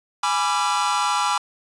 45% pulse chord, G# diminished seventh, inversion none, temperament equal with one note detuned, 830.6 / 987.8 / 1174.7 / 1363.4 Hz, G#5 / B5 / D6 / F6, 0 / 0 / 0 / -42 cents, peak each -25 / -24 / -25 / -26 dBFS, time 0.23-1.38 s, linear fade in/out 5 ms, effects resampled to 22050 Hz

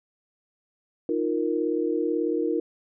sine chord, Eb suspended second, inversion none, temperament equal, 311.1 / 349.2 / 466.2 Hz, Eb4 / F4 / Bb4, 0 / 0 / 0 cents, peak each -27 dBFS, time 1.09-2.6 s, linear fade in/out 2 ms, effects none

